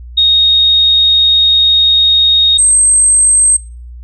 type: tone pair in turn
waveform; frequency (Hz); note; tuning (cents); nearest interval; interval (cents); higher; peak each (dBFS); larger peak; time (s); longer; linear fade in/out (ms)
sine; 3729 / 8313; A#7 / C9; 0 / -12; octave + major second; 1388; second; -5; neither; 0.17-2.58 / 2.58-3.57; first; 10
effects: noise-tail reverb RT60 0.4 s tail -24 dB re dry + added 60 Hz sine -27 dBFS peak until 4.03 s